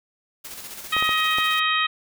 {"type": "noise with tremolo", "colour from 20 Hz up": "white", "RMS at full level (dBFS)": -36, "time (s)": [0.44, 1.6], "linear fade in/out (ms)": 10, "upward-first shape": "square", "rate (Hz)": 15, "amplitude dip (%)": 40}
{"type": "harmonic tone", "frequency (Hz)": 630, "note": "D#5", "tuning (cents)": 21, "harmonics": [2, 3, 4, 5, 6], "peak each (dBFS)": [-23, -25, -26, -27, -28], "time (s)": [0.92, 1.87], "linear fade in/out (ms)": 10}
{"type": "clicks", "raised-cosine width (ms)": 1, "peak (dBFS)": -17, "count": 4, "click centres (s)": [0.966, 1.025, 1.092, 1.385]}
{"effects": []}